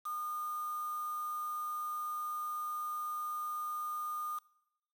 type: tone with quantisation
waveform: sine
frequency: 1218 Hz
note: D#6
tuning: 37 cents flat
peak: -36 dBFS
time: 0.05-4.39 s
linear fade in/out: 10 ms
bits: 8
effects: noise-tail reverb RT60 0.9 s tail -22 dB re dry